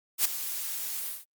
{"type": "noise with ADSR envelope", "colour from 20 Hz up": "blue", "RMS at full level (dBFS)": -21, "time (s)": [0.18, 1.25], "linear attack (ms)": 70, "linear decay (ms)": 6, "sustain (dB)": -13, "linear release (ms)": 170, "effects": ["Opus 48 kbps"]}